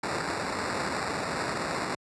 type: noise with sample-and-hold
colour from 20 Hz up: white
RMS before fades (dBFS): -31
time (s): 0.03-1.95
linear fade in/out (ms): 5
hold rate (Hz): 3150
effects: high-pass 100 Hz 12 dB/octave + resampled to 22050 Hz